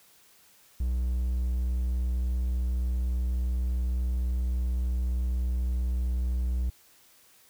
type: tone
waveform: triangle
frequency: 61.74 Hz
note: B1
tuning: in tune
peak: -23 dBFS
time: 0.8-6.7 s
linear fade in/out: 5 ms
effects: white hiss -59 dBFS RMS until 7.49 s